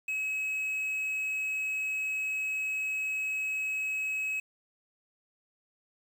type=tone with quantisation; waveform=triangle; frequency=2562 Hz; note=E7; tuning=50 cents flat; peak=-28 dBFS; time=0.08-4.4 s; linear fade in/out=5 ms; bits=9; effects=none